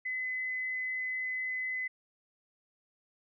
sine tone, 2024 Hz, B6, 42 cents sharp, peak -32 dBFS, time 0.05-1.88 s, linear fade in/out 10 ms, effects none

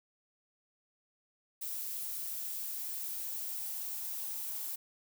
violet noise with high-pass filter sweep, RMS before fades -39 dBFS, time 1.61-4.76 s, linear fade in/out 10 ms, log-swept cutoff 580 to 900 Hz, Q 6.4, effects none

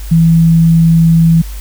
sine tone, 164.81 Hz, E3, in tune, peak -4 dBFS, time 0.11-1.42 s, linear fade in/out 10 ms, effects added 50 Hz sine -21 dBFS peak until 1.6 s + white hiss -35 dBFS RMS until 1.6 s

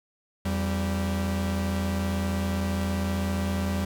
45% pulse tone pair together, 84.77 / 194.3 Hz, E2 / G3, +49 / -15 cents, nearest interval octave + major second, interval 1436 cents, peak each -28 dBFS, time 0.45-3.85 s, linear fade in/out 5 ms, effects 10-bit

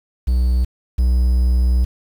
triangle tone pair in turn, 62.1 / 61.79 Hz, B1 / B1, +10 / +2 cents, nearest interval unison, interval 8 cents, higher first, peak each -11 / -10 dBFS, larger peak second, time 0.27-0.65 / 0.98-1.85 s, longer second, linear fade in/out 10 ms, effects 7-bit

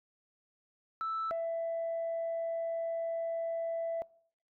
sine tone pair in turn, 1318.5 / 664.2 Hz, E6 / E5, 0 / +13 cents, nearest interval octave, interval 1187 cents, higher first, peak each -31 / -30 dBFS, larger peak second, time 1.01-1.31 / 1.31-4.02 s, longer second, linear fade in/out 0 ms, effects noise-tail reverb RT60 0.6 s tail -24 dB re dry + tanh soft clip ceiling -29 dBFS

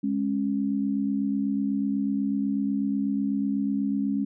sine tone pair together, 206.6 / 274.7 Hz, G#3 / C#4, -9 / -16 cents, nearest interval perfect fourth, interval 493 cents, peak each -26 / -26 dBFS, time 0.03-4.25 s, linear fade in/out 10 ms, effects none

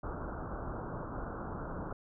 pink low-pass noise, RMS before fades -40 dBFS, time 0.03-1.93 s, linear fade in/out 5 ms, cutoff 1500 Hz, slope 96 dB/octave, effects none

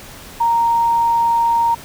sine tone, 930 Hz, A#5, 4 cents flat, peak -12 dBFS, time 0.4-1.75 s, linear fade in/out 10 ms, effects pink hiss -37 dBFS RMS until 1.84 s

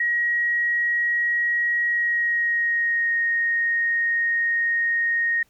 sine tone with pitch glide, 1900 to 1862 Hz, A#6 to A#6, +33 to -2 cents, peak -19 dBFS, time 0-5.43 s, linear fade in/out 5 ms, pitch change -35 cents, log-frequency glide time 1.86-3.16 s, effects pink hiss -62 dBFS RMS until 5.49 s

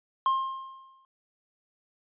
triangle tone with exponential decay, 1063 Hz, C6, 27 cents sharp, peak -18 dBFS, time 0.26-1.05 s, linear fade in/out 1 ms, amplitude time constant 170 ms, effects resampled to 8000 Hz

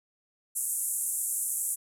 white band-pass noise, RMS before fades -31 dBFS, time 0.55-1.76 s, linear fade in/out 20 ms, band 7600 to 12000 Hz, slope 48 dB/octave, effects none

